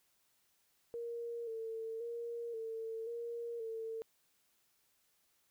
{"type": "tone with vibrato", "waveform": "sine", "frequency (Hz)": 459, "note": "A#4", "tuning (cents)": -27, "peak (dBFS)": -39, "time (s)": [0.94, 4.02], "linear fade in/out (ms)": 0, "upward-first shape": "square", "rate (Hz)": 0.94, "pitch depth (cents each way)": 38, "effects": ["white hiss -75 dBFS RMS until 5.5 s"]}